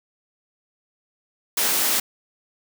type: high-pass noise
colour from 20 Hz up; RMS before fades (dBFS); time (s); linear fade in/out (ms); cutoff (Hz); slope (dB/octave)
white; -21; 1.57-2; 5; 170; 24
effects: none